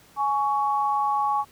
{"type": "tone pair together", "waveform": "sine", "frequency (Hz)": [836, 1118.1], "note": ["G#5", "C#6"], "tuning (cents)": [11, 15], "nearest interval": "perfect fourth", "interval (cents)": 504, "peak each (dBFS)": [-23, -24], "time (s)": [0.16, 1.45], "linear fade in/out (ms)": 50, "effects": ["pink hiss -54 dBFS RMS until 1.51 s", "high-pass 60 Hz 12 dB/octave"]}